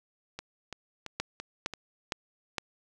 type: two click trains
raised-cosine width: 0.2 ms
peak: -21 / -13 dBFS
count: 5 / 4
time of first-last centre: 0.39-1.737 / 1.2-2.582 s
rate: 2.97 / 2.17 Hz
effects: none

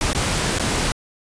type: noise with dropouts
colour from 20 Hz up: pink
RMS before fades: -21 dBFS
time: 0.01-0.92 s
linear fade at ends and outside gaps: 1 ms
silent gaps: 0.132-0.149 / 0.586-0.596 s
effects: resampled to 22050 Hz

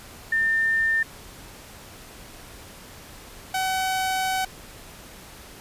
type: tone pair in turn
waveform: sine / sawtooth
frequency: 1800 / 755.5 Hz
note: A6 / F#5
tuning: +39 / +36 cents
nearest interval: octave + minor third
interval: 1503 cents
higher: first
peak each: -19 dBFS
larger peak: neither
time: 0.32-1.03 / 3.54-4.45 s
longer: second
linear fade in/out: 5 ms
effects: pink hiss -44 dBFS RMS until 5.6 s + resampled to 32000 Hz

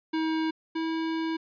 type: tone pair in turn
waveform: square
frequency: 318.9 / 324.1 Hz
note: D#4 / E4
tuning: +43 / -29 cents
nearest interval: unison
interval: 28 cents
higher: second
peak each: -26 / -28 dBFS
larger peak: first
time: 0.13-0.51 / 0.75-1.37 s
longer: second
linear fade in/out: 10 ms
effects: resampled to 11025 Hz

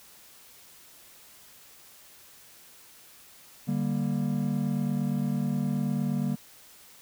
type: chord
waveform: triangle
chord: G minor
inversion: second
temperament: just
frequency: 147 / 196 / 235.2 Hz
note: D3 / G3 / Bb3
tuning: +2 / 0 / +16 cents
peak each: -28 dBFS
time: 3.67-6.36 s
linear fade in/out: 20 ms
effects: white hiss -53 dBFS RMS until 7.01 s

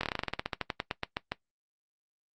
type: slowing click train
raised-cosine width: 0.3 ms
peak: -14 dBFS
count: 20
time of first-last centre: 0.01-1.32 s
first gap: 23 ms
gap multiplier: 1.11
effects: noise-tail reverb RT60 0.1 s tail -17 dB re dry + Opus 48 kbps

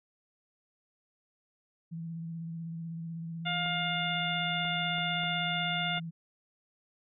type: tone with vibrato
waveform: sine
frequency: 165.4 Hz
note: E3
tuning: 6 cents sharp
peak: -36 dBFS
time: 1.91-6.11 s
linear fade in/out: 20 ms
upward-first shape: square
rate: 16 Hz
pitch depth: 20 cents each way
type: harmonic tone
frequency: 707 Hz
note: F5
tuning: 21 cents sharp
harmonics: 1 / 2 / 3 / 4 / 5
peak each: -36 / -36 / -36 / -36 / -36 dBFS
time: 3.45-6 s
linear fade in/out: 20 ms
type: clicks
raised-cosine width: 1 ms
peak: -34 dBFS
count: 5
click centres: 3.661 / 4.652 / 4.983 / 5.236 / 5.976 s
effects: none

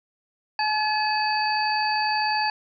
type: harmonic tone with a mistuned harmonic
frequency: 854 Hz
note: G#5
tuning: 48 cents sharp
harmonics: 1 / 2 / 3 / 5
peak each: -23 / -29 / -31 / -28 dBFS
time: 0.59-2.5 s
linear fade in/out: 2 ms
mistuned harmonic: 5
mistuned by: +120 cents
effects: none

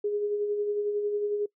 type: tone with tremolo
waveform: sine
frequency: 413.8 Hz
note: G#4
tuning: 6 cents flat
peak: -24 dBFS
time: 0.04-1.46 s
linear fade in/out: 5 ms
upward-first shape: sine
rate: 11 Hz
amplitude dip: 40%
effects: noise-tail reverb RT60 0.1 s tail -22 dB re dry

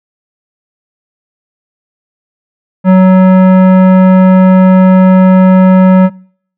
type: tone with tanh clipping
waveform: sine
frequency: 186.6 Hz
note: F#3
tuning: 15 cents sharp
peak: -3 dBFS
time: 2.84-6.1 s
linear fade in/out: 50 ms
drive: 18 dB
effects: noise-tail reverb RT60 0.6 s tail -25 dB re dry + low-pass 2000 Hz 12 dB/octave

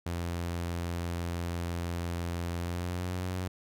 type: tone with pitch glide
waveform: sawtooth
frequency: 86 to 91.64 Hz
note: F2 to F#2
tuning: -26 to -16 cents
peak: -28 dBFS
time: 0.06-3.48 s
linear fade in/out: 5 ms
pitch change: +110 cents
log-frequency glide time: 2.57-3.28 s
effects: none

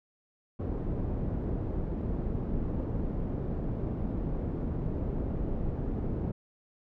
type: low-pass noise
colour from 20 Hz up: pink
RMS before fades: -32 dBFS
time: 0.59-6.32 s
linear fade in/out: 10 ms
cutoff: 380 Hz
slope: 12 dB/octave
effects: none

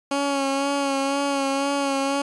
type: tone with vibrato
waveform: 15% pulse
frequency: 277.2 Hz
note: C#4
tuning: in tune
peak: -15 dBFS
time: 0.11-2.22 s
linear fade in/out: 5 ms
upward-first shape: sine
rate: 2 Hz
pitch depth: 30 cents each way
effects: resampled to 24000 Hz

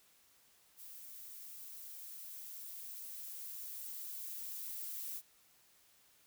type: noise with level ramp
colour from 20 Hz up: violet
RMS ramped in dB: -52 to -43 dBFS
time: 0.76-5.22 s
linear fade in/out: 50 ms
effects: white hiss -68 dBFS RMS until 6.26 s

